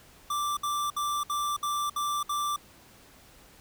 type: tone bursts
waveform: square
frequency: 1174.7 Hz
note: D6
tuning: in tune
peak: -28 dBFS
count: 7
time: 0.3-2.562 s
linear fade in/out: 5 ms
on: 270 ms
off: 62 ms
effects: pink hiss -55 dBFS RMS until 3.6 s